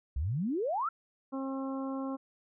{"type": "exponential sweep", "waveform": "sine", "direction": "up", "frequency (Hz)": [60.9, 1400], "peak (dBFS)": -29, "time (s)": [0.16, 0.89], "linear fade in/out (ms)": 5}
{"type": "harmonic tone", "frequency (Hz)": 268.3, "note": "C4", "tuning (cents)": 44, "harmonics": [1, 2, 3, 4, 5], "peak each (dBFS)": [-34, -41, -46, -44, -51], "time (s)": [1.32, 2.17], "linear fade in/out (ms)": 20}
{"effects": []}